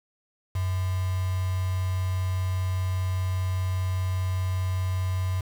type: tone with quantisation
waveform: sine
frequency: 92.5 Hz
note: F#2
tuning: in tune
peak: -24 dBFS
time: 0.55-5.41 s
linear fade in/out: 5 ms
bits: 6
effects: none